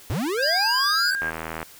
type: linear sweep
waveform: square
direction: up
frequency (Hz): 77.78 to 1568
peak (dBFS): -24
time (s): 0.1-1.15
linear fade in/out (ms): 0
type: tone with pitch glide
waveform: sine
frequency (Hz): 1600 to 1610.2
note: G6 to G6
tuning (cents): +35 to +46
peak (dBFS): -24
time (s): 0.37-1.31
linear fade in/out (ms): 20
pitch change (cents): +11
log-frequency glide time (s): 0.66-1.07
type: tone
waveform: triangle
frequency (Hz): 4886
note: D#8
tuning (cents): -32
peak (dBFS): -21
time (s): 0.42-1.11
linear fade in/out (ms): 10
type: click train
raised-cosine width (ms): 0.5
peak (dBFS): -15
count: 34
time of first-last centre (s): 1.22-1.629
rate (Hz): 80.7
effects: white hiss -47 dBFS RMS until 1.79 s